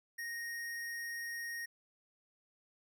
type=tone; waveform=square; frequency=1864.7 Hz; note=A#6; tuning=in tune; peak=-40 dBFS; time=0.18-1.66 s; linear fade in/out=10 ms; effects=none